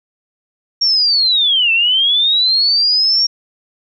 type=linear two-way sweep; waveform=sine; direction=down then up; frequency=5588 to 2637 to 5588 Hz; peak=-10 dBFS; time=0.81-3.27 s; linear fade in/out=10 ms; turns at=1.72 s; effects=none